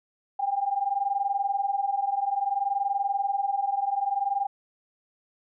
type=tone pair together; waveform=sine; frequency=784 / 804.6 Hz; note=G5 / G5; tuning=0 / +45 cents; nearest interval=unison; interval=45 cents; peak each=-28 / -26 dBFS; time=0.39-4.47 s; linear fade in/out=10 ms; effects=none